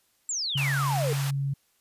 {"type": "exponential sweep", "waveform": "sine", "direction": "down", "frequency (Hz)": [7760, 427.4], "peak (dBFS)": -27, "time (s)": [0.29, 1.13], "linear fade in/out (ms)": 2}
{"type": "tone", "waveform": "sine", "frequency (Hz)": 138.59, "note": "C#3", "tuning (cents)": 0, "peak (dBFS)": -25, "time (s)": [0.55, 1.54], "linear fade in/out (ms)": 10}
{"type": "high-pass noise", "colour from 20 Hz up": "pink", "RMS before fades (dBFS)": -36, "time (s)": [0.57, 1.31], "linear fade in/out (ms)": 10, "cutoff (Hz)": 720, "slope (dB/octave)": 24}
{"effects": ["white hiss -68 dBFS RMS until 1.8 s", "resampled to 32000 Hz"]}